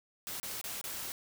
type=noise with dropouts; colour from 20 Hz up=white; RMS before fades=-40 dBFS; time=0.27-1.12 s; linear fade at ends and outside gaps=0 ms; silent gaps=0.399-0.43 / 0.613-0.641 / 0.813-0.841 s; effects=none